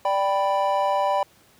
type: chord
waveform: triangle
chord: G major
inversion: second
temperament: equal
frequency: 587.3 / 784 / 987.8 Hz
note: D5 / G5 / B5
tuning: 0 / 0 / 0 cents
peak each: -22 dBFS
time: 0.05-1.23 s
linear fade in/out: 2 ms
effects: pink hiss -56 dBFS RMS until 1.59 s + high-pass 80 Hz 12 dB/octave